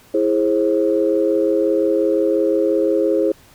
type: chord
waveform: sine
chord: E augmented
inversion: none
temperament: equal with one note detuned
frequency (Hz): 329.6 / 415.3 / 532.4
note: E4 / G#4 / B#4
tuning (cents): 0 / 0 / +30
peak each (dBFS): -18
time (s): 0.14-3.32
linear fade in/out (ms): 5
effects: tanh soft clip ceiling -4 dBFS + pink hiss -49 dBFS RMS until 3.54 s